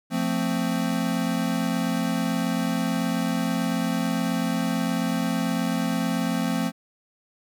square chord, F major, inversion none, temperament equal with one note detuned, 174.61 / 223.2 / 261.6 Hz, F3 / A3 / C4, 0 / +25 / 0 cents, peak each -28 dBFS, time 0.1-6.72 s, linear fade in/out 50 ms, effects none

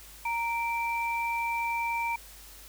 sine tone pair together, 930 / 2343 Hz, A#5 / D7, -4 / -5 cents, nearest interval octave + major third, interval 1599 cents, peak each -29 / -32 dBFS, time 0.25-2.16 s, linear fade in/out 5 ms, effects added 50 Hz sine -52 dBFS peak until 2.68 s + white hiss -50 dBFS RMS until 2.68 s

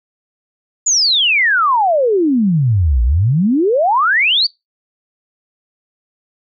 sine exponential two-way sweep, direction down then up, 7120 to 55.7 to 4754 Hz, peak -10 dBFS, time 0.86-4.47 s, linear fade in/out 10 ms, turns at 3.03 s, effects noise-tail reverb RT60 0.2 s tail -24 dB re dry

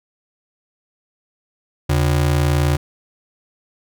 square ring-modulated tone, 110 Hz, A2, in tune, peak -12 dBFS, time 1.89-2.77 s, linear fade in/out 10 ms, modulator 29.9 Hz, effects none

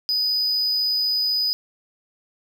triangle tone, 4978 Hz, D#8, in tune, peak -18 dBFS, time 0.09-1.53 s, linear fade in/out 0 ms, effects none

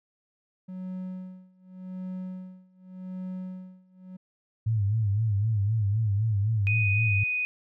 triangle tone with tremolo, 185 Hz, F#3, in tune, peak -30 dBFS, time 0.68-4.17 s, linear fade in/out 10 ms, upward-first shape sine, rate 0.86 Hz, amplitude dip 95%
sine tone with vibrato, 105.8 Hz, G#2, 33 cents sharp, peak -22 dBFS, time 4.66-7.24 s, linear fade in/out 10 ms, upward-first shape sine, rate 3.9 Hz, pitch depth 120 cents each way
sine tone, 2489 Hz, D#7, in tune, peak -25 dBFS, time 6.67-7.45 s, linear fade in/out 0 ms
effects none

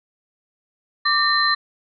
sine tone cluster, 1174 / 1819 / 4086 Hz, D6 / A#6 / C8, -1 / -43 / -42 cents, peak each -20 dBFS, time 1.05-1.55 s, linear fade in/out 10 ms, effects none

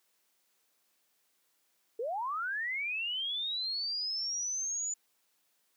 sine linear sweep, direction up, 425.7 to 7000 Hz, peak -32 dBFS, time 1.99-4.94 s, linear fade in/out 5 ms, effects white hiss -74 dBFS RMS until 5.76 s + high-pass 200 Hz 12 dB/octave

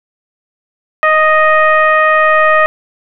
sine tone with frequency modulation, 1244.5 Hz, D#6, in tune, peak -6 dBFS, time 1.03-2.66 s, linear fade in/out 0 ms, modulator 622 Hz, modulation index 1.3, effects none

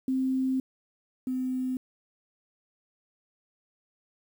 sine tone pair in turn, 261.6 / 256.4 Hz, C4 / C4, 0 / -35 cents, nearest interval unison, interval 35 cents, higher first, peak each -24 / -27 dBFS, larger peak first, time 0.08-0.6 / 1.27-1.77 s, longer first, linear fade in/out 2 ms, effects 9-bit

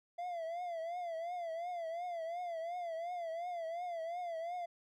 triangle tone with vibrato, 683 Hz, F5, 39 cents flat, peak -36 dBFS, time 0.18-4.66 s, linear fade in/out 10 ms, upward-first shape triangle, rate 2.8 Hz, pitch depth 110 cents each way, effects none

